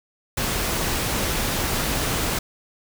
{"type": "noise", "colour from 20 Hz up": "pink", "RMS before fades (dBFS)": -24, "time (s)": [0.37, 2.39], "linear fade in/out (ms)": 5, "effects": []}